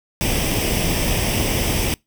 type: noise with comb filter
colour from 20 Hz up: pink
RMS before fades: -20 dBFS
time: 0.21-1.94 s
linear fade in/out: 0 ms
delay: 0.36 ms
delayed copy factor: +0.65
effects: noise-tail reverb RT60 0.2 s tail -26 dB re dry